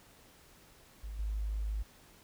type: tone with level steps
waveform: sine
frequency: 52.5 Hz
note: G#1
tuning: 19 cents sharp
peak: -39 / -32 dBFS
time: 1.03-1.83 s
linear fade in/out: 10 ms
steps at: 1.19 s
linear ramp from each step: 2 ms
effects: pink hiss -60 dBFS RMS until 2.23 s